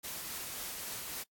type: noise with tremolo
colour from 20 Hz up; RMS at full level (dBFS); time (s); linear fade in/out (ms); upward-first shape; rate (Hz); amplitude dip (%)
white; -40; 0.03-1.24; 20; triangle; 3.7; 25
effects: noise-tail reverb RT60 0.1 s tail -24 dB re dry + AAC 64 kbps